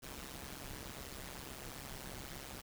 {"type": "noise with amplitude modulation", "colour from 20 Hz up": "pink", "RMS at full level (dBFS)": -44, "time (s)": [0.02, 2.62], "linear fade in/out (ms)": 20, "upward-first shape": "sine", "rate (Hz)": 135, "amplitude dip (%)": 90, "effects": []}